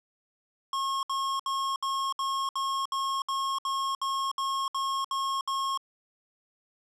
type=tone bursts; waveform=square; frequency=1084 Hz; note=C#6; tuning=39 cents flat; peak=-28 dBFS; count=14; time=0.73-5.775 s; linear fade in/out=2 ms; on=300 ms; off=65 ms; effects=low-pass 8000 Hz 12 dB/octave